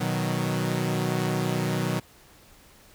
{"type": "chord", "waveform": "sawtooth", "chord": "B major", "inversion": "none", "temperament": "equal", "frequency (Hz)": [123.47, 155.56, 185], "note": ["B2", "D#3", "F#3"], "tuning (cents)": [0, 0, 0], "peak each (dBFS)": -25, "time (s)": [0, 2], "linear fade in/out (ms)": 10, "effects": ["pink hiss -54 dBFS RMS until 2.94 s"]}